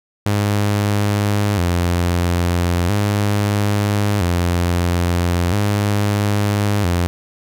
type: tone with vibrato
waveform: sawtooth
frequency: 94.7 Hz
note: F#2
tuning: 41 cents sharp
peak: -11 dBFS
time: 0.26-7.07 s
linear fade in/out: 0 ms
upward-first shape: square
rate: 0.38 Hz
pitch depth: 140 cents each way
effects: none